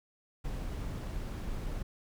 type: noise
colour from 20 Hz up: brown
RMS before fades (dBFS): -37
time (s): 0.44-1.83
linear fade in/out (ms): 10
effects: none